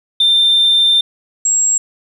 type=tone pair in turn; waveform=sine; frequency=3586 / 7598 Hz; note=A7 / A#8; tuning=+32 / +32 cents; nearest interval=octave + minor second; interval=1300 cents; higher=second; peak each=-7 / -10 dBFS; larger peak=first; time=0.2-1.01 / 1.45-1.78 s; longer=first; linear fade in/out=5 ms; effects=tanh soft clip ceiling -5 dBFS + 8-bit